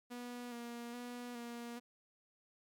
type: tone with vibrato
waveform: sawtooth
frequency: 240.2 Hz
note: B3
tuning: 48 cents flat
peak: -40 dBFS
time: 0.1-1.8 s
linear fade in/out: 20 ms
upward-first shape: square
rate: 1.2 Hz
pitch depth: 24 cents each way
effects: MP3 96 kbps